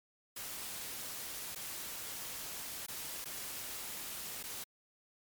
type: noise with dropouts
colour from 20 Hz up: white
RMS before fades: -43 dBFS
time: 0.36-4.64 s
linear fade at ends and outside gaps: 5 ms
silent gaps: 1.55-1.558 / 2.864-2.882 / 3.245-3.255 / 4.43-4.437 s
effects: MP3 96 kbps